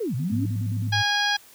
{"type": "linear two-way sweep", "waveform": "sine", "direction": "down then up", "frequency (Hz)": [493.9, 111.6, 298.4], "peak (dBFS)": -24, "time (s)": [0, 0.46], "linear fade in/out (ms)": 10, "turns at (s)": 0.15}
{"type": "tone with vibrato", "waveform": "sine", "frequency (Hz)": 210.5, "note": "G#3", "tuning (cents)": 24, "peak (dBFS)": -32, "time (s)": [0.19, 0.9], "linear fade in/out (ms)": 10, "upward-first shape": "square", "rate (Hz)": 9.5, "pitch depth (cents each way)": 290}
{"type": "tone", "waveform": "sine", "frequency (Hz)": 106.1, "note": "G#2", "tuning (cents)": 38, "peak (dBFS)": -24, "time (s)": [0.31, 1.03], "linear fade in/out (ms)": 20}
{"type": "harmonic tone", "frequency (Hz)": 822, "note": "G#5", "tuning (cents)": -18, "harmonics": [1, 2, 3, 4, 5, 6, 7], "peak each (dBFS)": [-27, -24, -34, -27, -33, -30, -36], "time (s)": [0.92, 1.37], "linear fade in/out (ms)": 10}
{"effects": ["white hiss -51 dBFS RMS until 1.54 s"]}